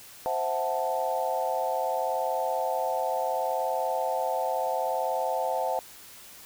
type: chord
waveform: sine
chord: F# half-diminished seventh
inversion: second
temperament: equal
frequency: 523.3 / 659.3 / 740 / 880 Hz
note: C5 / E5 / F#5 / A5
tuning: 0 / 0 / 0 / 0 cents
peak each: -31 dBFS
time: 0.26-5.79 s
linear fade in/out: 0 ms
effects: white hiss -48 dBFS RMS until 6.45 s